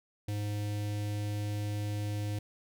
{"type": "tone with notch filter", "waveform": "square", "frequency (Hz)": 103.83, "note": "G#2", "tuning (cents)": 0, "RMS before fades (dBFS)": -34, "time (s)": [0.28, 2.39], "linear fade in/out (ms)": 5, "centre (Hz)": 1200, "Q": 0.98, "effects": []}